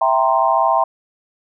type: chord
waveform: sine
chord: C dominant seventh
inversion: first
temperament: equal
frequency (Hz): 659.3 / 784 / 932.3 / 1046.5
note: E5 / G5 / Bb5 / C6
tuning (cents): 0 / 0 / 0 / 0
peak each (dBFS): -18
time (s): 0.01-0.84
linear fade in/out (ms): 5
effects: none